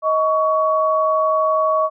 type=tone pair together; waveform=sine; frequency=629.7 / 1122 Hz; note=D#5 / C#6; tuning=+21 / +21 cents; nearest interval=minor seventh; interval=1000 cents; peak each=-17 dBFS; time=0.02-1.9 s; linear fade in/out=50 ms; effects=none